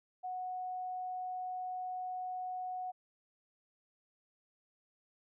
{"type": "tone", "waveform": "sine", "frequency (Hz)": 736, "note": "F#5", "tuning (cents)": -9, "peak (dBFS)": -37, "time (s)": [0.23, 2.92], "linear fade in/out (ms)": 20, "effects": []}